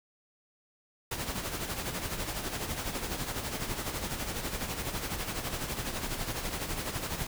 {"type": "noise with tremolo", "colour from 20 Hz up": "pink", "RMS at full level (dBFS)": -33, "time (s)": [1.11, 7.27], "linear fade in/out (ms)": 5, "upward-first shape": "sine", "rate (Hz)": 12, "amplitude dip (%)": 55, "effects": []}